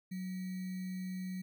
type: tone with sample-and-hold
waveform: sine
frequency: 185 Hz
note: F#3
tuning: in tune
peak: -37 dBFS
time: 0.11-1.42 s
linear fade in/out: 10 ms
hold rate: 2100 Hz
effects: none